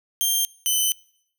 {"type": "tone pair in turn", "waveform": "10% pulse", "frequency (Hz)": [3177, 3034], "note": ["G7", "F#7"], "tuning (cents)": [23, 43], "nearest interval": "minor second", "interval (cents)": 80, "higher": "first", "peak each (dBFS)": -11, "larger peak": "neither", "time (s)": [[0.21, 0.45], [0.66, 0.92]], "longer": "second", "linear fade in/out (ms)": 0, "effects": ["noise-tail reverb RT60 0.7 s tail -24 dB re dry"]}